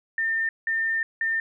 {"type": "tone bursts at uneven times", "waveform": "sine", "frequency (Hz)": 1806, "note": "A6", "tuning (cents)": 45, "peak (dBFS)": -22, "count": 3, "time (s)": [[0.18, 0.49], [0.67, 1.03], [1.21, 1.4]], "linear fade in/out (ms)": 2, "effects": []}